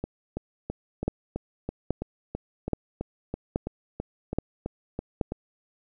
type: two click trains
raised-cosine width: 2 ms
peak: -17 / -11 dBFS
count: 17 / 6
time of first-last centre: 0.04-5.321 / 1.08-5.212 s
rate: 3.03 / 1.21 Hz
effects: none